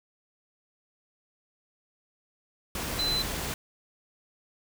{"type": "tone in noise", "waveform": "sine", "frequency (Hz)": 4037, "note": "B7", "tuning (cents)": 37, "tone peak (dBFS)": -26, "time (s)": [2.99, 3.22], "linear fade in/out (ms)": 2, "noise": "pink", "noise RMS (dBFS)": -33, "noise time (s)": [2.75, 3.54], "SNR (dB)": 4, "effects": []}